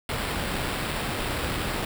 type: noise with sample-and-hold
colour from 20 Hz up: pink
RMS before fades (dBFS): -29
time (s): 0.09-1.85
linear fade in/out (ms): 2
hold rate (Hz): 6300
effects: none